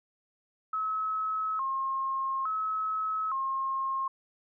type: tone with vibrato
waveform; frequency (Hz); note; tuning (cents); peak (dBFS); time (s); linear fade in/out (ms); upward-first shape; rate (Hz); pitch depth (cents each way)
sine; 1174.7; D6; 0; -28; 0.73-4.08; 5; square; 0.58; 160
effects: none